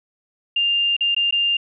sine tone with dropouts, 2800 Hz, F7, 4 cents sharp, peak -16 dBFS, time 0.56-1.57 s, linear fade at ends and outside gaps 5 ms, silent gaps 0.966-1.007 / 1.148-1.164 / 1.31-1.324 s, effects none

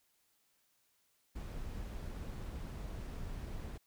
brown noise, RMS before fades -43 dBFS, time 1.35-3.78 s, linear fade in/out 10 ms, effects white hiss -75 dBFS RMS until 3.86 s

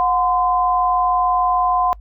sine tone pair together, 726 / 1027.5 Hz, F#5 / C6, -33 / -32 cents, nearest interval tritone, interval 601 cents, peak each -17 dBFS, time 0-1.93 s, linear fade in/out 0 ms, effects noise-tail reverb RT60 0.1 s tail -25 dB re dry + added 51 Hz sine -36 dBFS peak until 2 s

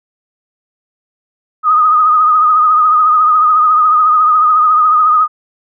sine tone with vibrato, 1244.5 Hz, D#6, in tune, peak -6 dBFS, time 1.63-5.28 s, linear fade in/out 50 ms, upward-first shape triangle, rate 14 Hz, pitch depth 61 cents each way, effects none

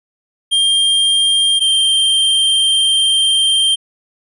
square tone pair in turn, 3197 / 3162 Hz, G7 / G7, +33 / +14 cents, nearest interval unison, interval 19 cents, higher first, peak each -11 dBFS, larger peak neither, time 0.51-1.6 / 1.6-3.76 s, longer second, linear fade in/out 20 ms, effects resampled to 24000 Hz

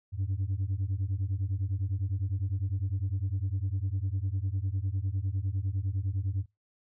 sine beating tone pair, 91.7 / 101.6 Hz, F#2 / G#2, -15 / -38 cents, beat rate 9.9 Hz, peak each -29 dBFS, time 0.12-6.46 s, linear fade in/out 50 ms, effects noise-tail reverb RT60 0.2 s tail -24 dB re dry + tanh soft clip ceiling -25 dBFS

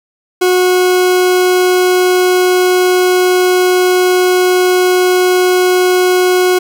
40% pulse tone, 364.8 Hz, F#4, 24 cents flat, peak -7 dBFS, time 0.41-6.59 s, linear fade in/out 10 ms, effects none

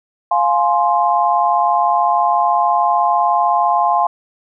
sine chord, F minor, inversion none, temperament just, 698.5 / 838.1 / 1047.7 Hz, F5 / Ab5 / C6, 0 / +16 / +2 cents, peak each -16 dBFS, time 0.31-4.07 s, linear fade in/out 5 ms, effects none

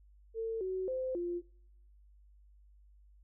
sine tone with pitch steps, 449.7 / 374.6 / 517 / 348.8 Hz, A4 / F#4 / C5 / F4, +38 / +21 / -21 / -2 cents, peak -33 dBFS, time 0.34-1.42 s, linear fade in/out 50 ms, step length 270 ms, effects noise-tail reverb RT60 0.7 s tail -21 dB re dry + added 50 Hz sine -58 dBFS peak until 3.23 s

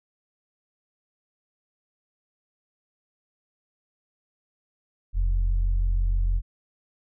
sine tone pair together, 42.26 / 88.6 Hz, E1 / F2, +44 / +25 cents, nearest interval octave + minor second, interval 1281 cents, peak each -20 / -32 dBFS, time 5.13-6.42 s, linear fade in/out 50 ms, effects none

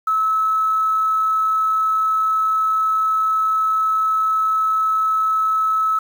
sine tone with quantisation, 1298 Hz, E6, 27 cents flat, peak -15 dBFS, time 0.07-5.99 s, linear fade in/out 5 ms, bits 7, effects none

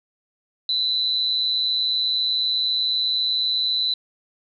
sine tone with amplitude modulation, 3994 Hz, B7, 19 cents sharp, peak -16 dBFS, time 0.69-3.94 s, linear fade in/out 2 ms, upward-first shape sine, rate 160 Hz, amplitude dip 70%, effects none

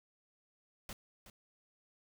pink noise with echo, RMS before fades -45 dBFS, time 0.89-0.93 s, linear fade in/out 2 ms, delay 370 ms, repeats 1, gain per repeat -11 dB, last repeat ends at 1.3 s, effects none

